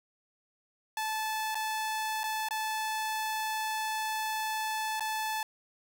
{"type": "tone with dropouts", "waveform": "sawtooth", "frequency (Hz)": 871, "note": "A5", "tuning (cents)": -18, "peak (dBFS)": -27, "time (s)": [0.97, 5.43], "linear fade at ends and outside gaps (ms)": 2, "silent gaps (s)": [[1.546, 1.553], [2.234, 2.239], [2.487, 2.508], [4.997, 5.006]], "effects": []}